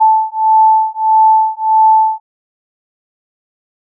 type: beating tone pair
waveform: sine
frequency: 876 / 877.6 Hz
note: A5 / A5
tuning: -8 / -5 cents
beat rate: 1.6 Hz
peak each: -10 dBFS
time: 0-2.2 s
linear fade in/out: 20 ms
effects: none